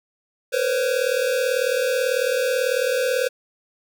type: tone cluster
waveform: square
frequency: 469.8 / 508 / 548 Hz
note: A#4 / B4 / C#5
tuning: +13 / +49 / -20 cents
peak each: -28 / -22 / -26 dBFS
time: 0.52-3.29 s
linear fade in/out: 20 ms
effects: none